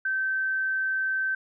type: tone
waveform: sine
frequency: 1547 Hz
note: G6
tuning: 23 cents flat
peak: -24 dBFS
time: 0.05-1.35 s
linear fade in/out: 5 ms
effects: none